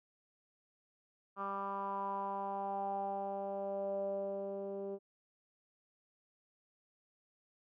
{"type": "tone with low-pass filter sweep", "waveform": "10% pulse", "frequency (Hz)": 197.5, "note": "G3", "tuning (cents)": 13, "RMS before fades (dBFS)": -39, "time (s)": [1.36, 4.99], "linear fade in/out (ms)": 50, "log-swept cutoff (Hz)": [1200, 460], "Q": 5.8, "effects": []}